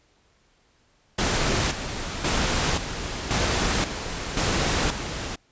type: noise with tremolo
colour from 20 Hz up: pink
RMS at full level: -23 dBFS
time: 1.18-5.36 s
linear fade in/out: 10 ms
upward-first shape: square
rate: 0.94 Hz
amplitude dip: 60%
effects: pink hiss -63 dBFS RMS until 5.51 s + resampled to 16000 Hz